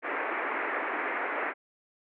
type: band-pass noise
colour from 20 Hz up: white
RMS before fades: -32 dBFS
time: 0.02-1.54 s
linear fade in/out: 50 ms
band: 270 to 2200 Hz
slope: 48 dB/octave
effects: none